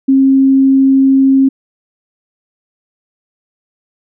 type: tone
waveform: sine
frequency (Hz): 268.7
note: C4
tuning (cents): +46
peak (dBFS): -5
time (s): 0.08-1.49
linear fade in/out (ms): 10
effects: none